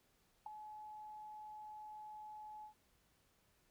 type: tone with ADSR envelope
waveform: sine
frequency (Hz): 852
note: G#5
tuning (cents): +44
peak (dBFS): -40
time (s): 0.46-2.74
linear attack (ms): 4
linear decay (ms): 8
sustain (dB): -9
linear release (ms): 100
effects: pink hiss -75 dBFS RMS until 3.7 s